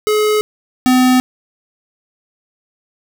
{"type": "tone pair in turn", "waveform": "square", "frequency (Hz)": [425, 254.2], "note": ["G#4", "C4"], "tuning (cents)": [40, -50], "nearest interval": "major sixth", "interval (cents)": 890, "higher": "first", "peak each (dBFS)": [-12, -9], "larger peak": "second", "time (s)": [[0.07, 0.41], [0.86, 1.2]], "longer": "neither", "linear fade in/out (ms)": 0, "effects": []}